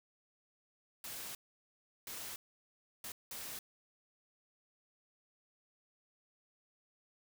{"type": "noise bursts at uneven times", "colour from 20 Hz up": "white", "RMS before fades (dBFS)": -45, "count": 4, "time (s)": [[1.04, 1.35], [2.07, 2.36], [3.04, 3.12], [3.31, 3.59]], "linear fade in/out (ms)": 2, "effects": []}